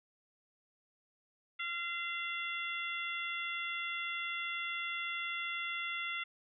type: harmonic tone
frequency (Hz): 687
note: F5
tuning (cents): -29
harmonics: 2 / 3 / 4 / 5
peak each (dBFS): -42 / -39 / -42 / -44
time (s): 1.59-6.24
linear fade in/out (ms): 10
effects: none